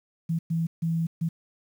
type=tone bursts at uneven times; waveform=sine; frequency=164.81 Hz; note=E3; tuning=in tune; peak=-23 dBFS; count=4; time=0.29-0.39 / 0.5-0.67 / 0.82-1.07 / 1.21-1.29 s; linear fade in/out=10 ms; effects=9-bit